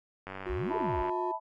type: click train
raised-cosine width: 0.5 ms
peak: -25 dBFS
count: 80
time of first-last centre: 0.27-1.095 s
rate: 95.8 Hz
type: tone with pitch glide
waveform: triangle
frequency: 365 to 358.7 Hz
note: F#4 to F4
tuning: -24 to +46 cents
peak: -31 dBFS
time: 0.46-1.32 s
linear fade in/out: 10 ms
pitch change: -30 cents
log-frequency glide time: 0.59-0.87 s
type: exponential two-way sweep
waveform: sine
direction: up then down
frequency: 46.63 to 466.2 to 46.63 Hz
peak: -33 dBFS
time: 0.49-1.03 s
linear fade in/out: 10 ms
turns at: 0.76 s
type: chord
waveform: sine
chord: E suspended fourth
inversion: none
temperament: equal with one note detuned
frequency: 649.1 / 880 / 987.8 Hz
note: E5 / A5 / B5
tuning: -27 / 0 / 0 cents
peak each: -38 / -34 / -35 dBFS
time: 0.68-1.4 s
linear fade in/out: 50 ms
effects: none